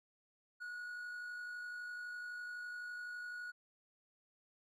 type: tone with amplitude modulation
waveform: triangle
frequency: 1457 Hz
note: F#6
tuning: 27 cents flat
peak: -40 dBFS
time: 0.6-3.52 s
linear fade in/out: 20 ms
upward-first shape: sine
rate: 51.9 Hz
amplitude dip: 30%
effects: none